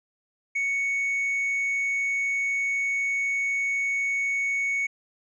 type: tone with tanh clipping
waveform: sine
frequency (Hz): 2222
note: C#7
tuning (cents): +4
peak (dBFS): -24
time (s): 0.55-4.87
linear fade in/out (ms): 10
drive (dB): 2
effects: none